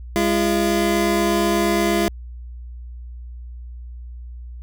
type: tone pair together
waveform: 25% pulse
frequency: 204.3 / 340.3 Hz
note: G#3 / F4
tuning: -28 / -45 cents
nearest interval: major sixth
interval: 883 cents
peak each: -17 / -15 dBFS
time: 0.16-2.08 s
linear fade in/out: 0 ms
effects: added 60 Hz sine -32 dBFS peak until 4.62 s